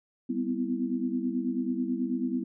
sine chord, C major seventh, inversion second, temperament equal with one note detuned, 196 / 246.9 / 256.1 / 329.6 Hz, G3 / B3 / C4 / E4, 0 / 0 / -37 / 0 cents, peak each -36 / -30 / -32 / -35 dBFS, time 0.29-2.44 s, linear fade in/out 10 ms, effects none

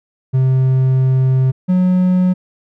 triangle tone pair in turn, 130.81 / 182.79 Hz, C3 / F#3, 0 / -21 cents, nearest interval tritone, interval 579 cents, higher second, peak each -8 dBFS, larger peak neither, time 0.33-1.52 / 1.68-2.34 s, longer first, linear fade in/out 20 ms, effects none

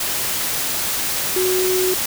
sine tone in noise, 370 Hz, F#4, in tune, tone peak -17 dBFS, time 1.36-1.94 s, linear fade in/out 5 ms, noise white, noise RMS -22 dBFS, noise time 0-2.06 s, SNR +2 dB, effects none

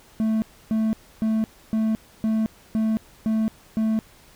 triangle tone bursts, 220 Hz, A3, in tune, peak -17 dBFS, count 8, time 0.2-3.99 s, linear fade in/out 0 ms, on 220 ms, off 290 ms, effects pink hiss -52 dBFS RMS until 4.35 s

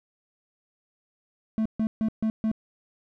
triangle tone bursts, 220 Hz, A3, in tune, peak -20 dBFS, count 5, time 1.58-2.515 s, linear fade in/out 0 ms, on 75 ms, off 140 ms, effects none

